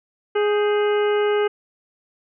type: harmonic tone with a mistuned harmonic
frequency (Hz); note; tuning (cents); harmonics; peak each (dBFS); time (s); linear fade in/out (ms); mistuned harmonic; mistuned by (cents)
416; G#4; +3; 1 / 2 / 3 / 4 / 5 / 6 / 7; -17 / -29 / -30 / -31 / -34 / -39 / -35; 0.35-1.48; 10; 4; -100
effects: none